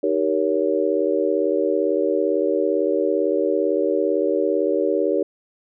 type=chord; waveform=sine; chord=Eb dominant seventh; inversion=none; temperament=just; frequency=311.1 / 388.9 / 466.7 / 560 Hz; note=Eb4 / G4 / Bb4 / Db5; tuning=0 / -14 / +2 / +18 cents; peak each=-24 / -22 / -23 / -23 dBFS; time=0.03-5.23 s; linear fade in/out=5 ms; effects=none